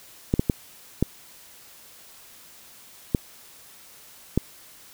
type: clicks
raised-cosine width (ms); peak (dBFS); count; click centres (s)
3; -6; 6; 0.339 / 0.395 / 0.498 / 1.026 / 3.148 / 4.376
effects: white hiss -49 dBFS RMS until 4.93 s